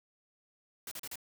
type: noise bursts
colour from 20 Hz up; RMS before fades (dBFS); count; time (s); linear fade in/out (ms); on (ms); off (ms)
white; -42; 4; 0.87-1.157; 2; 44; 37
effects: none